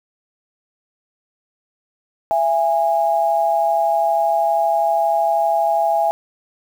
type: tone pair together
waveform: sine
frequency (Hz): 669.4 / 822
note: E5 / G#5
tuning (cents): +26 / -18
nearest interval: major third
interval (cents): 356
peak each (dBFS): -17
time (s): 2.31-6.11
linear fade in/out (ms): 0
effects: 7-bit